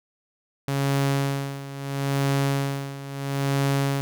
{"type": "tone with tremolo", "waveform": "sawtooth", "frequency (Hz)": 138.59, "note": "C#3", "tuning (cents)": 0, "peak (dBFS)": -16, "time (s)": [0.68, 4.01], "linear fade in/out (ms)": 0, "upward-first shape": "sine", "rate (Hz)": 0.75, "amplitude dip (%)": 80, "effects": []}